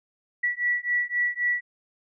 sine beating tone pair, 1945 / 1948.8 Hz, B6 / B6, -27 / -24 cents, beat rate 3.8 Hz, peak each -26 dBFS, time 0.43-1.61 s, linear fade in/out 10 ms, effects none

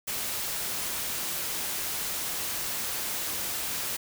white noise, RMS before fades -32 dBFS, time 0.07-3.97 s, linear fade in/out 10 ms, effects none

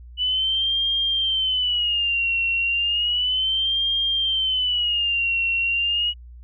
sine tone with vibrato, 2960 Hz, F#7, in tune, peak -19 dBFS, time 0.17-6.14 s, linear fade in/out 50 ms, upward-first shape sine, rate 0.33 Hz, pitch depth 140 cents each way, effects added 60 Hz sine -39 dBFS peak until 6.43 s

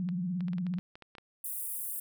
sine tone with vibrato, 178.8 Hz, F3, 41 cents sharp, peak -30 dBFS, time 0-0.79 s, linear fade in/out 0 ms, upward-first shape sine, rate 17 Hz, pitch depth 100 cents each way
clicks, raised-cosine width 0.3 ms, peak -32 dBFS, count 12, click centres 0.089 / 0.407 / 0.483 / 0.533 / 0.583 / 0.667 / 0.739 / 0.785 / 0.955 / 1.023 / 1.152 / 1.183 s
pink high-pass noise, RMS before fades -37 dBFS, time 1.44-2 s, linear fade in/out 5 ms, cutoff 9300 Hz, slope 48 dB/octave
effects none

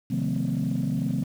sine tone cluster, 131.4 / 154.3 / 180.2 / 222.7 / 256.5 Hz, C3 / D#3 / F#3 / A3 / C4, +8 / -14 / -45 / +21 / -34 cents, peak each -29 dBFS, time 0.1-1.24 s, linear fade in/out 10 ms, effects tanh soft clip ceiling -18 dBFS + 8-bit

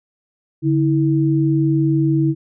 sine tone pair together, 143.9 / 323.3 Hz, D3 / E4, -35 / -34 cents, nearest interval octave + major second, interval 1401 cents, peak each -16 dBFS, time 0.62-2.35 s, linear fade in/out 50 ms, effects none

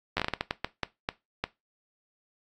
slowing click train, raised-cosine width 0.3 ms, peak -11 dBFS, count 13, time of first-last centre 0.17-1.44 s, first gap 11 ms, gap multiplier 1.37, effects noise-tail reverb RT60 0.2 s tail -18 dB re dry + AAC 64 kbps

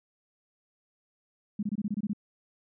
sine tone bursts, 207 Hz, G#3, 5 cents flat, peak -27 dBFS, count 9, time 1.59-2.133 s, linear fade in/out 5 ms, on 39 ms, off 24 ms, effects none

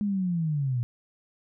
sine linear sweep, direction down, 210 to 116.54 Hz, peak -24 dBFS, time 0.01-0.83 s, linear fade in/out 0 ms, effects none

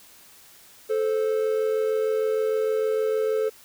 triangle tone pair together, 436.8 / 523.3 Hz, A4 / C5, -13 / 0 cents, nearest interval minor third, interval 313 cents, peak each -20 / -26 dBFS, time 0.89-3.5 s, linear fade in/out 20 ms, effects white hiss -51 dBFS RMS until 3.64 s

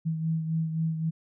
sine beating tone pair, 160.9 / 164.7 Hz, E3 / E3, -42 / -1 cents, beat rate 3.8 Hz, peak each -26 / -35 dBFS, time 0.05-1.11 s, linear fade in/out 20 ms, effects none

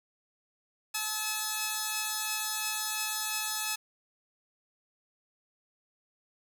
5% pulse tone pair together, 860.3 / 1289 Hz, A5 / E6, -39 / -39 cents, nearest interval perfect fifth, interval 700 cents, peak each -21 / -23 dBFS, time 0.94-3.76 s, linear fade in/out 10 ms, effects none

